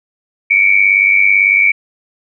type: tone pair together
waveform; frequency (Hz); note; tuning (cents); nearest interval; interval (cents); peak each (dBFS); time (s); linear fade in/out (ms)
sine; 2235 / 2333; C#7 / D7; +14 / -12; minor second; 74; -10; 0.5-1.72; 10
effects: none